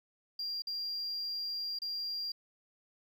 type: tone with dropouts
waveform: sine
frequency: 4772 Hz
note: D8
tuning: 27 cents sharp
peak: -33 dBFS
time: 0.39-2.32 s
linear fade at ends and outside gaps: 5 ms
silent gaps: 0.621-0.67 / 1.789-1.818 s
effects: tanh soft clip ceiling -32 dBFS + 11-bit